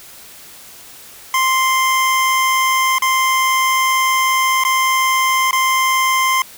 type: tone with dropouts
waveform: 25% pulse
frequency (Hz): 1046.5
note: C6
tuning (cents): 0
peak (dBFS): -9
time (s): 1.34-6.42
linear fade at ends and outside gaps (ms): 2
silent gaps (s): 2.984-3.021 / 4.638-4.649 / 5.51-5.529
effects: white hiss -39 dBFS RMS until 6.57 s